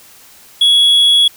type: tone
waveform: triangle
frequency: 3356 Hz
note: G#7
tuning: 17 cents sharp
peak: -5 dBFS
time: 0.61-1.28 s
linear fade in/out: 5 ms
effects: white hiss -42 dBFS RMS until 1.36 s